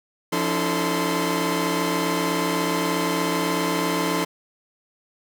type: tone cluster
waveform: sawtooth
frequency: 173.9 / 283.4 / 320 / 441.6 / 1037 Hz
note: F3 / C#4 / D#4 / A4 / C6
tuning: -7 / +38 / +49 / +6 / -16 cents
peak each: -24 dBFS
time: 0.32-4.25 s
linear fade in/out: 10 ms
effects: none